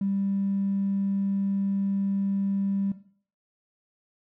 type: tone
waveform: triangle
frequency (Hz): 197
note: G3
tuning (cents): +9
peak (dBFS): -20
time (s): 0.01-2.92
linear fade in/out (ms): 5
effects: noise-tail reverb RT60 0.5 s tail -18 dB re dry + tanh soft clip ceiling -21 dBFS